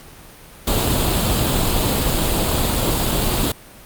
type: noise with comb filter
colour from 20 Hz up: pink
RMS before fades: -18 dBFS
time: 0.67-3.52 s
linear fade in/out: 5 ms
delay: 0.26 ms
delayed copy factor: +0.5
effects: pink hiss -42 dBFS RMS until 3.85 s + Opus 48 kbps